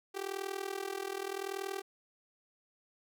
sawtooth tone with amplitude modulation, 390 Hz, G4, 9 cents flat, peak -29 dBFS, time 0.14-1.82 s, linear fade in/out 20 ms, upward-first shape sine, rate 40.8 Hz, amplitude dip 90%, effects none

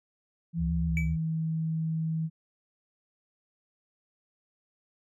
sine tone with pitch glide, 167 to 160.57 Hz, E3 to E3, +23 to -45 cents, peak -27 dBFS, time 0.53-2.3 s, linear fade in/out 50 ms, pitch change -68 cents, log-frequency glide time 0.78-1.06 s
sine tone with vibrato, 71.4 Hz, D2, 48 cents flat, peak -29 dBFS, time 0.57-1.18 s, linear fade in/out 50 ms, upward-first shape sine, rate 7.8 Hz, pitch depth 140 cents each way
triangle tone with exponential decay, 2300 Hz, D7, 37 cents flat, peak -26 dBFS, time 0.97-1.16 s, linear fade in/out 1 ms, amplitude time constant 40 ms
effects none

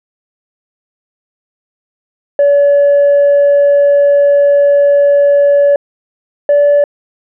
sine tone pair in turn, 570 / 577.6 Hz, C#5 / D5, +48 / -29 cents, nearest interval unison, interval 23 cents, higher second, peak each -3 dBFS, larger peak neither, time 2.39-5.76 / 6.49-6.84 s, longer first, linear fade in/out 2 ms, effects tanh soft clip ceiling -3 dBFS

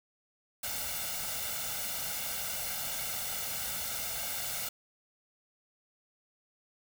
white noise with comb filter, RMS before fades -36 dBFS, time 0.63-4.69 s, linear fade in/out 5 ms, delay 1.4 ms, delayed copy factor +0.75, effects none

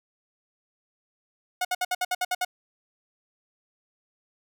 sawtooth tone bursts, 728 Hz, F#5, 28 cents flat, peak -20 dBFS, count 9, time 1.61-2.449 s, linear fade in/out 5 ms, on 39 ms, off 61 ms, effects none

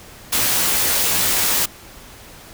white noise with comb filter, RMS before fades -18 dBFS, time 0.32-1.66 s, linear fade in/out 10 ms, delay 14 ms, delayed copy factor -0.65, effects pink hiss -41 dBFS RMS until 2.53 s

